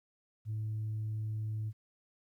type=tone; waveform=sine; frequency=108.4 Hz; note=A2; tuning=25 cents flat; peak=-32 dBFS; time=0.45-1.73 s; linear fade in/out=50 ms; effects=tanh soft clip ceiling -31 dBFS + 12-bit